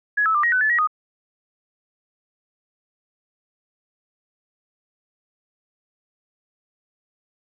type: tone with pitch steps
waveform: sine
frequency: 1680 / 1304 / 1191 / 1888 / 1504 / 1735 / 1904 / 1241 Hz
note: G#6 / E6 / D6 / A#6 / F#6 / A6 / A#6 / D#6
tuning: +19 / -19 / +24 / +22 / +28 / -25 / +36 / -5 cents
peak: -16 dBFS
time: 0.17-0.874 s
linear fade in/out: 10 ms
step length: 88 ms
effects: none